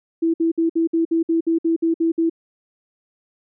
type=tone bursts; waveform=sine; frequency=329.6 Hz; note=E4; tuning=in tune; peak=-15 dBFS; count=12; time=0.22-2.298 s; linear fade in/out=10 ms; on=120 ms; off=58 ms; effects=none